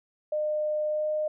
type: tone with pitch glide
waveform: sine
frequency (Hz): 607 to 611.9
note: D#5 to D#5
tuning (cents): -43 to -29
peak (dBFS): -25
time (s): 0.32-1.28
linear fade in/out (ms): 5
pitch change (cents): +14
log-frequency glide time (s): 0.89-1.08
effects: none